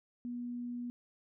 sine tone, 242.4 Hz, B3, 32 cents flat, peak -37 dBFS, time 0.25-0.9 s, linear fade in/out 0 ms, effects none

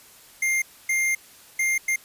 square tone bursts at uneven times, 2111 Hz, C7, 15 cents sharp, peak -21 dBFS, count 4, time 0.42-0.62 / 0.89-1.15 / 1.59-1.78 / 1.88-1.96 s, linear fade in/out 5 ms, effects white hiss -50 dBFS RMS until 2.04 s + resampled to 32000 Hz

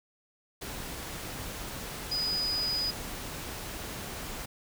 sine tone in noise, 4960 Hz, D#8, 6 cents flat, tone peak -28 dBFS, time 2.11-2.91 s, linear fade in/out 10 ms, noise pink, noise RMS -39 dBFS, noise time 0.61-4.46 s, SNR +8 dB, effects none

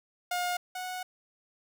sawtooth tone pair in turn, 714 / 735.3 Hz, F5 / F#5, +38 / -11 cents, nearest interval minor second, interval 51 cents, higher second, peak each -25 / -31 dBFS, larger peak first, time 0.31-0.57 / 0.75-1.03 s, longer second, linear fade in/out 5 ms, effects none

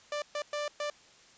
sawtooth tone bursts at uneven times, 590 Hz, D5, 8 cents sharp, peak -28 dBFS, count 4, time 0.12-0.22 / 0.35-0.42 / 0.53-0.68 / 0.8-0.9 s, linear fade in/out 2 ms, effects white hiss -58 dBFS RMS until 1.37 s + resampled to 16000 Hz

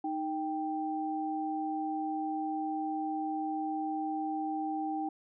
sine tone pair together, 311.1 / 784.9 Hz, D#4 / G5, 0 / +2 cents, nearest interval octave + major third, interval 1602 cents, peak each -34 / -34 dBFS, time 0.04-5.09 s, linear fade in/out 5 ms, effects none

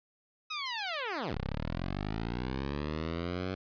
10% pulse linear two-way sweep, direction down then up, 1285 to 30.87 to 95.3 Hz, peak -25 dBFS, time 0.5-3.55 s, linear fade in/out 10 ms, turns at 1.36 s, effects resampled to 11025 Hz + 11-bit

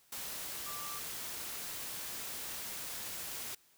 sine tone in noise, 1174.7 Hz, D6, in tune, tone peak -45 dBFS, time 0.66-0.99 s, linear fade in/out 5 ms, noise white, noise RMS -42 dBFS, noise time 0.12-3.55 s, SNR -6 dB, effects white hiss -67 dBFS RMS until 3.77 s

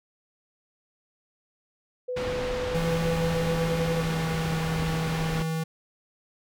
sine tone, 500 Hz, B4, 21 cents sharp, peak -28 dBFS, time 2.08-4.01 s, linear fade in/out 10 ms
pink low-pass noise, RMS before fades -33 dBFS, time 2.16-5.43 s, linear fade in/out 10 ms, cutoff 3700 Hz, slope 12 dB/octave
square tone with pitch glide, 164.81 to 161.14 Hz, E3 to E3, 0 to -39 cents, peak -27 dBFS, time 2.74-5.64 s, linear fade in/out 10 ms, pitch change -39 cents, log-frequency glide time 3.03-4.77 s
effects none

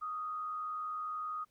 sine tone with frequency modulation, 1244.5 Hz, D#6, in tune, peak -36 dBFS, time 0.01-1.45 s, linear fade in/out 20 ms, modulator 91 Hz, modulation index 0.36, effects pink hiss -75 dBFS RMS until 1.5 s

